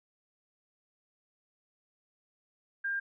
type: tone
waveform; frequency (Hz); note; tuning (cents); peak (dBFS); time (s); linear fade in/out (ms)
sine; 1600; G6; +35; -30; 2.84-3; 10
effects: none